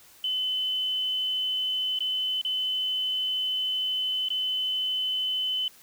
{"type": "tone with dropouts", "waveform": "sine", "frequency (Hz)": 3031, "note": "F#7", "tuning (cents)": 41, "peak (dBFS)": -25, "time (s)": [0.24, 5.68], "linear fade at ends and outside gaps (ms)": 2, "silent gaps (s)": [[1.989, 2.005], [2.414, 2.449], [4.286, 4.303]], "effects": ["white hiss -54 dBFS RMS until 5.82 s"]}